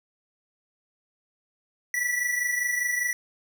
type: tone pair together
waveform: square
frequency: 1953 / 1978 Hz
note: B6 / B6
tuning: -20 / +2 cents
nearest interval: unison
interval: 22 cents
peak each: -26 / -32 dBFS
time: 1.94-3.13 s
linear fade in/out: 2 ms
effects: 9-bit